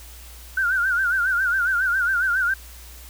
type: tone with vibrato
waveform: sine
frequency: 1480 Hz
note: F#6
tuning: in tune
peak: -18 dBFS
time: 0.57-2.54 s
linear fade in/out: 5 ms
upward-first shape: sine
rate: 7.3 Hz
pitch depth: 110 cents each way
effects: added 60 Hz sine -41 dBFS peak until 3.09 s + white hiss -45 dBFS RMS until 3.09 s